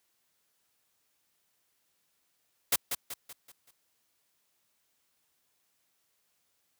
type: noise with echo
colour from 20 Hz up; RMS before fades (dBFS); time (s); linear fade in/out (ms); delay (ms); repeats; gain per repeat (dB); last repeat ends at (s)
white; -25; 2.72-2.76; 5; 190; 5; -7; 3.71
effects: white hiss -75 dBFS RMS until 6.79 s + high-pass 60 Hz 12 dB/octave